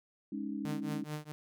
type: chord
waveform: sine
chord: Ab suspended fourth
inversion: none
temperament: equal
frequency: 207.7 / 277.2 / 311.1 Hz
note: Ab3 / Db4 / Eb4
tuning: 0 / 0 / 0 cents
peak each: -39 / -39 / -41 dBFS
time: 0.32-1.04 s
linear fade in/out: 5 ms
type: tone with tremolo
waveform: sawtooth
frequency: 151.2 Hz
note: D#3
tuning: 49 cents flat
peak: -31 dBFS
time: 0.65-1.32 s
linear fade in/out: 0 ms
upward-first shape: triangle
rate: 4.6 Hz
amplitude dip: 100%
effects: none